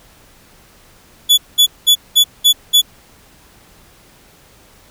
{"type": "tone bursts", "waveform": "40% pulse", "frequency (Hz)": 3430, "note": "A7", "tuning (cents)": -45, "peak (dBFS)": -5, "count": 6, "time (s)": [1.29, 2.818], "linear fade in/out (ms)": 20, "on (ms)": 88, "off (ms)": 200, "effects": ["pink hiss -47 dBFS RMS until 4.9 s"]}